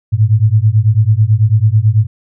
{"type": "beating tone pair", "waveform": "sine", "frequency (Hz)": [103.83, 112.93], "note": ["G#2", "A2"], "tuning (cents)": [0, 46], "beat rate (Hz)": 9.1, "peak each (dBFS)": -10, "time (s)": [0.12, 2.07], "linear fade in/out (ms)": 20, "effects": []}